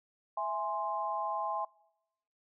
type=chord; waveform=sine; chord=E augmented; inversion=none; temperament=equal; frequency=659.3 / 830.6 / 1046.5 Hz; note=E5 / G#5 / B#5; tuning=0 / 0 / 0 cents; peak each=-38 / -35 / -35 dBFS; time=0.37-1.65 s; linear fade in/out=5 ms; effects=noise-tail reverb RT60 0.9 s tail -25 dB re dry